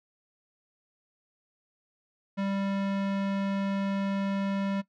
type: tone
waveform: square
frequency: 196.7 Hz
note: G3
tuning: 6 cents sharp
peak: -28 dBFS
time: 2.37-4.82 s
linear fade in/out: 20 ms
effects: noise-tail reverb RT60 0.1 s tail -18 dB re dry + low-pass 3000 Hz 12 dB/octave